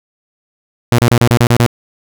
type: tone bursts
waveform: sawtooth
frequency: 119.4 Hz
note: A#2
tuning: 42 cents sharp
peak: -3 dBFS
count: 8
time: 0.92-1.663 s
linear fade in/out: 0 ms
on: 64 ms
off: 33 ms
effects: none